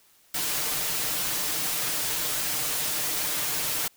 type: noise with comb filter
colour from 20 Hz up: white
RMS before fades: -28 dBFS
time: 0.34-3.88 s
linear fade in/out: 5 ms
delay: 6.6 ms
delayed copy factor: +0.75
effects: white hiss -60 dBFS RMS until 3.96 s